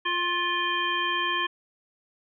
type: harmonic tone with a mistuned harmonic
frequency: 349.2 Hz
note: F4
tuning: in tune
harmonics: 1 / 3 / 5 / 7 / 9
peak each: -36 / -28 / -29 / -34 / -30 dBFS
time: 0.05-1.47 s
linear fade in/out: 10 ms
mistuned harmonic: 3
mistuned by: +23 cents
effects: none